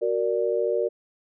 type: chord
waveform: sine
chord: Gb augmented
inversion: none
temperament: equal with one note detuned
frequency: 372.1 / 466.2 / 587.3 Hz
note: Gb4 / Bb4 / D5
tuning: +10 / 0 / 0 cents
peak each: -27 / -24 / -27 dBFS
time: 0.01-0.89 s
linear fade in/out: 20 ms
effects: none